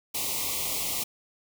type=band-stop noise; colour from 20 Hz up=white; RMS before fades=-30 dBFS; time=0.14-1.04 s; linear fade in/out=10 ms; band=1200 to 2000 Hz; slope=96 dB/octave; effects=none